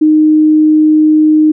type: tone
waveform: sine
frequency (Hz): 308.4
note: D#4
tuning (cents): -15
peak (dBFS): -4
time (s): 0.01-1.52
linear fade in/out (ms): 10
effects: none